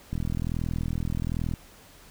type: click train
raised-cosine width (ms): 5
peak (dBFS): -17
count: 59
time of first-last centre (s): 0.13-1.538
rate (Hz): 41.2
effects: pink hiss -52 dBFS RMS until 2.1 s